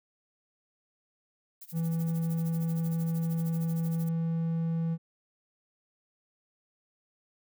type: noise with tremolo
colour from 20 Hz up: violet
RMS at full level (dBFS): -45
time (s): 1.61-4.09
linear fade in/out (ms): 5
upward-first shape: sine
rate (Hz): 13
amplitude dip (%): 90
type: tone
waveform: triangle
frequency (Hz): 164.81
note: E3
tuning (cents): 0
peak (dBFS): -25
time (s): 1.72-4.98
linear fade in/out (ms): 50
effects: none